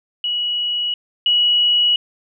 sine tone pair in turn, 2925 / 2925 Hz, F#7 / F#7, -21 / -21 cents, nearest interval unison, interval 0 cents, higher neither, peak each -18 / -12 dBFS, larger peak second, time 0.24-0.94 / 1.26-1.96 s, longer neither, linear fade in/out 2 ms, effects none

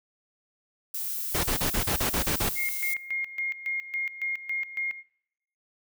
violet noise, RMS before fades -32 dBFS, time 0.94-2.94 s, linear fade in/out 5 ms
pink noise bursts, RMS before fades -27 dBFS, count 9, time 1.34-2.494 s, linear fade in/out 10 ms, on 98 ms, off 34 ms
sine tone with tremolo, 2135 Hz, C7, 34 cents sharp, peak -26 dBFS, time 2.55-5.04 s, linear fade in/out 50 ms, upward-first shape square, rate 3.6 Hz, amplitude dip 75%
effects noise-tail reverb RT60 0.8 s tail -22 dB re dry

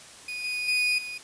35% pulse tone with level steps, 2474 Hz, D#7, 10 cents flat, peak -30 / -26 / -20 / -32 dBFS, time 0.28-1.18 s, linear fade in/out 5 ms, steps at 0.44 / 0.68 / 0.98 s, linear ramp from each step 5 ms, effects white hiss -47 dBFS RMS until 1.23 s + resampled to 22050 Hz

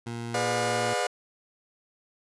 20% pulse tone with pitch glide, 117.3 to 115.69 Hz, A#2 to A#2, +11 to -13 cents, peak -28 dBFS, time 0.06-0.94 s, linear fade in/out 10 ms, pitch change -24 cents, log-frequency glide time 0.56-0.64 s
sawtooth chord, G# diminished seventh, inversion none, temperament just, 415.3 / 498.4 / 598 / 717.6 Hz, G#4 / B4 / D5 / F5, 0 / +16 / +31 / +47 cents, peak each -30 / -27 / -28 / -25 dBFS, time 0.34-1.07 s, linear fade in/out 5 ms
effects resampled to 24000 Hz

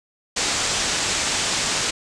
white low-pass noise, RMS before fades -23 dBFS, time 0.36-1.91 s, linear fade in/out 10 ms, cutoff 8100 Hz, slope 48 dB/octave, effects none

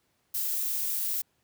violet noise, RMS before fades -30 dBFS, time 0.34-1.22 s, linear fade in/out 10 ms, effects pink hiss -72 dBFS RMS until 1.43 s + high-pass 80 Hz 12 dB/octave

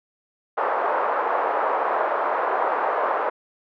white band-pass noise, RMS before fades -23 dBFS, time 0.57-3.3 s, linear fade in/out 10 ms, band 460 to 1200 Hz, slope 24 dB/octave, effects none

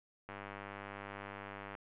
click train, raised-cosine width 0.5 ms, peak -30 dBFS, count 147, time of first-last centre 0.29-1.751 s, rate 99.9 Hz, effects resampled to 8000 Hz + 11-bit

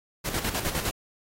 pink noise with tremolo, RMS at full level -28 dBFS, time 0.24-0.91 s, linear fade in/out 20 ms, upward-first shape square, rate 9.8 Hz, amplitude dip 60%, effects AAC 48 kbps

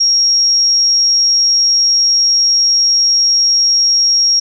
sine tone, 5590 Hz, F8, 1 cent sharp, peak -8 dBFS, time 0-4.4 s, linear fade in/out 10 ms, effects none

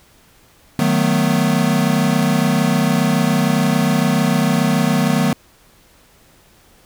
square chord, B dominant seventh, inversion first, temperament equal with one note detuned, 154.4 / 185 / 220 / 246.9 Hz, D#3 / F#3 / A3 / B3, -13 / 0 / 0 / 0 cents, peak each -20 dBFS, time 0.79-5.33 s, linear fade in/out 2 ms, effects pink hiss -51 dBFS RMS until 6.85 s

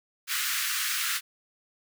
pink high-pass noise, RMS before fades -29 dBFS, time 0.27-1.21 s, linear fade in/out 50 ms, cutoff 1300 Hz, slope 48 dB/octave, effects none

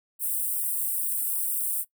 white high-pass noise, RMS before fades -28 dBFS, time 0.19-1.85 s, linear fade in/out 50 ms, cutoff 8200 Hz, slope 96 dB/octave, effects noise-tail reverb RT60 0.1 s tail -18 dB re dry

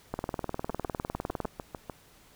two click trains, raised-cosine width 1 ms, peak -17 / -21 dBFS, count 27 / 9, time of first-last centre 0.14-1.453 / 0.7-1.898 s, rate 19.8 / 6.68 Hz, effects pink hiss -58 dBFS RMS until 2.35 s

